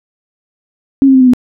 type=tone with pitch steps; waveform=sine; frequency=272.9 / 266.7 / 260.6 / 254.6 / 248.8 Hz; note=C#4 / C4 / C4 / C4 / B3; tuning=-27 / +33 / -7 / -47 / +13 cents; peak=-3 dBFS; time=1.02-1.335 s; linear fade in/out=0 ms; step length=63 ms; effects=none